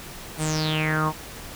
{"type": "tone with low-pass filter sweep", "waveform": "sawtooth", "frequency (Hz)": 155.56, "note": "D#3", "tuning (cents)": 0, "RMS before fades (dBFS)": -24, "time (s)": [0.37, 1.13], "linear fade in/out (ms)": 50, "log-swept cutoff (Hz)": [10000, 910], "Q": 8.3, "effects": ["pink hiss -39 dBFS RMS until 1.55 s"]}